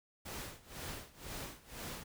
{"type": "noise with tremolo", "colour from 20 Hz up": "pink", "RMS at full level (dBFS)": -43, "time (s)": [0.25, 2.04], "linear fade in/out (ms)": 10, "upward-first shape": "sine", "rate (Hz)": 2, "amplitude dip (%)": 90, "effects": []}